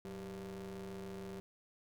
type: ring-modulated tone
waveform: 40% pulse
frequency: 100.7 Hz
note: G2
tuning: 47 cents sharp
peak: -40 dBFS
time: 0.05-1.4 s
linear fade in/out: 0 ms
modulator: 289 Hz
effects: none